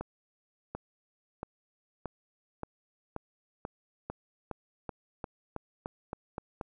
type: accelerating click train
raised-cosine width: 1 ms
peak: -22 dBFS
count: 16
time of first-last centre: 0.01-6.612 s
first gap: 740 ms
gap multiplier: 0.92
effects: none